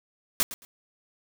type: noise with echo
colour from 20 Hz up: white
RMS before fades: -23 dBFS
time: 0.4-0.43 s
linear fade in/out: 0 ms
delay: 110 ms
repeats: 2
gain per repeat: -14 dB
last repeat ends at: 0.65 s
effects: none